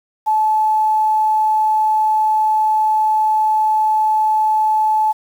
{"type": "tone with quantisation", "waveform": "sine", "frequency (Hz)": 865, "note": "A5", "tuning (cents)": -30, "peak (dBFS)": -12, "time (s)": [0.26, 5.13], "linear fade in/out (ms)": 20, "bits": 7, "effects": []}